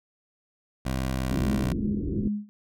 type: tone with pitch glide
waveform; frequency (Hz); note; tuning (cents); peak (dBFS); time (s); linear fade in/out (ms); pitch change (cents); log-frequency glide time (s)
15% pulse; 65.2 to 63.86; C2 to C2; -5 to -41; -20; 0.85-1.73; 10; -36; 1.1-1.54
type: low-pass noise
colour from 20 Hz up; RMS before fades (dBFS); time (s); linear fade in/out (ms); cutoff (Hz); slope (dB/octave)
white; -30; 1.31-2.28; 5; 370; 48
type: tone with tremolo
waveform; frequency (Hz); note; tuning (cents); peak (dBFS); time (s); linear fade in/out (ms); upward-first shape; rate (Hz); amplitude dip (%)
sine; 207.7; G#3; 0; -24; 1.42-2.49; 0; sine; 2.6; 95
effects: none